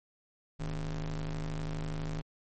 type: ring-modulated tone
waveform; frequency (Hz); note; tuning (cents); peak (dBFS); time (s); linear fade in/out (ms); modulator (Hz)
square; 64.8; C2; -16; -31; 0.59-2.22; 20; 90.9
effects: MP3 32 kbps